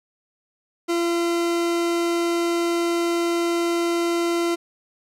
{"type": "tone", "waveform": "40% pulse", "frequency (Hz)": 341.4, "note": "F4", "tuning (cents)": -39, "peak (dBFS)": -19, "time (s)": [0.88, 4.56], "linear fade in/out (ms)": 20, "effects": ["low-pass 11000 Hz 12 dB/octave", "9-bit"]}